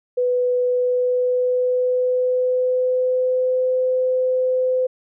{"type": "tone with pitch glide", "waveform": "sine", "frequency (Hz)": [495.9, 510.7], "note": ["B4", "C5"], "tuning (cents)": [7, -42], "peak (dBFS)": -16, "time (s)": [0.17, 4.87], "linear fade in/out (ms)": 10, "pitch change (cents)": 51, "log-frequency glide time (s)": [0.61, 3.76], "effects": []}